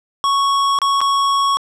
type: tone with dropouts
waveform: square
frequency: 1108.7 Hz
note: C#6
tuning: in tune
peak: -14 dBFS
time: 0.24-1.57 s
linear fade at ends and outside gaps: 0 ms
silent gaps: 0.788-0.817 / 1.006-1.014 s
effects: low-pass 7000 Hz 12 dB/octave